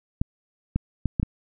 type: clicks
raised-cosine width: 5 ms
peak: -10 dBFS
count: 5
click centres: 0.215 / 0.76 / 1.057 / 1.198 / 1.23 s
effects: none